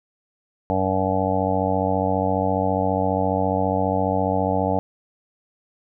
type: harmonic tone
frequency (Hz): 94.7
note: F#2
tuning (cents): +41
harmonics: 1 / 2 / 3 / 5 / 6 / 7 / 8 / 9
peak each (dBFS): -27 / -27 / -27 / -27 / -27 / -27 / -27 / -27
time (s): 0.7-4.79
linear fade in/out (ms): 0
effects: none